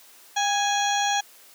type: harmonic tone with a mistuned harmonic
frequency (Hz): 830.6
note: G#5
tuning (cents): 0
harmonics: 1 / 2 / 3 / 4 / 5 / 7 / 8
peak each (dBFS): -23 / -29 / -34 / -29 / -36 / -33 / -33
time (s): 0.36-1.21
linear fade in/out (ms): 10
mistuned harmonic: 1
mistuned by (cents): -51
effects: white hiss -51 dBFS RMS until 1.54 s + high-pass 300 Hz 12 dB/octave